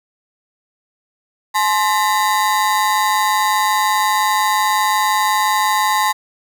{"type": "ring-modulated tone", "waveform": "35% pulse", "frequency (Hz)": 952, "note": "A#5", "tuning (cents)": 36, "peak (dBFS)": -9, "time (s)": [1.54, 6.13], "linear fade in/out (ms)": 20, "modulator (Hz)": 97.2, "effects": []}